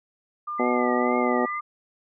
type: tone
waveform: sine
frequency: 1200 Hz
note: D6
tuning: 37 cents sharp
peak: -28 dBFS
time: 0.47-1.61 s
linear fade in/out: 10 ms
type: tone with vibrato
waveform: sine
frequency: 2019 Hz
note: B6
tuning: 38 cents sharp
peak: -32 dBFS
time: 0.58-1.6 s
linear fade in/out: 20 ms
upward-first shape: triangle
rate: 2.1 Hz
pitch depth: 110 cents each way
type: harmonic tone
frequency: 123.47 Hz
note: B2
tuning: in tune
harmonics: 2 / 3 / 4 / 5 / 6 / 7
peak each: -25 / -27 / -28 / -29 / -30 / -30 dBFS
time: 0.59-1.46 s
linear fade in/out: 10 ms
effects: none